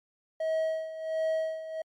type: tone with tremolo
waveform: triangle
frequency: 639 Hz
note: D#5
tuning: 46 cents sharp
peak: -23 dBFS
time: 0.4-1.82 s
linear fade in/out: 5 ms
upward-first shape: sine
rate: 1.4 Hz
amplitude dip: 75%
effects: MP3 64 kbps